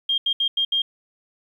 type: tone bursts at uneven times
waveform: sine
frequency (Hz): 3214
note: G7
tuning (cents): +43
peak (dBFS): -18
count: 5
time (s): 0.09-0.18 / 0.26-0.33 / 0.4-0.48 / 0.57-0.65 / 0.72-0.82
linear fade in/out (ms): 5
effects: 9-bit